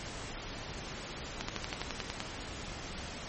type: slowing click train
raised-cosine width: 0.2 ms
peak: -17 dBFS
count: 10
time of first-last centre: 1.41-2.204 s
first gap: 75 ms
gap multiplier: 1.04
effects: pink hiss -42 dBFS RMS until 3.28 s + MP3 32 kbps